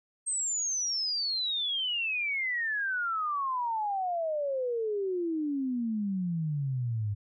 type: exponential sweep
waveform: sine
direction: down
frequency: 8450 to 100 Hz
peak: -28 dBFS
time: 0.26-7.15 s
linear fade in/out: 20 ms
effects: none